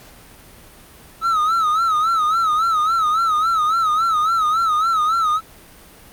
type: tone with vibrato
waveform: triangle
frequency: 1289 Hz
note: E6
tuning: 39 cents flat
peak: -13 dBFS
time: 1.21-5.41 s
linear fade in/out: 50 ms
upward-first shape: sine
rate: 3.6 Hz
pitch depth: 100 cents each way
effects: pink hiss -44 dBFS RMS until 6.12 s + Opus 48 kbps